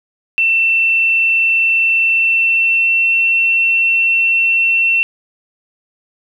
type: tone with pitch glide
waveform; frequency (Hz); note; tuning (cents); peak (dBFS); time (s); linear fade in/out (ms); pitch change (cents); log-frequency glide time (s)
sine; 2685 to 2704; E7 to E7; +31 to +43; -10; 0.38-5.03; 0; +12; 2.12-3.17
effects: 8-bit